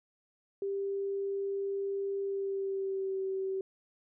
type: tone with pitch glide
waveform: sine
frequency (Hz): 395.2 to 383.3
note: G4 to G4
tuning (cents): +14 to -39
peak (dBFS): -31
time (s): 0.62-3.61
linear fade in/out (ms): 2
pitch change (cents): -53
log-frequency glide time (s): 2.22-3.21
effects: none